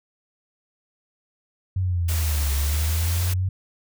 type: linear two-way sweep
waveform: sine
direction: down then up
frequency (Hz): 95.1 to 69 to 95.1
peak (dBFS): -20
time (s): 1.76-3.49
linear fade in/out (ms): 5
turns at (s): 2.52
type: noise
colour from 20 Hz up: white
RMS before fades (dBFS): -31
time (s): 2.08-3.34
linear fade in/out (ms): 10
effects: none